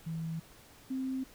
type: tone pair in turn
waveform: sine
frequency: 162.7 / 262.3 Hz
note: E3 / C4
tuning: -22 / +4 cents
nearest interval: minor sixth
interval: 826 cents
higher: second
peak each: -34 / -32 dBFS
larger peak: second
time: 0.06-0.4 / 0.9-1.24 s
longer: neither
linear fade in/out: 10 ms
effects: pink hiss -57 dBFS RMS until 1.34 s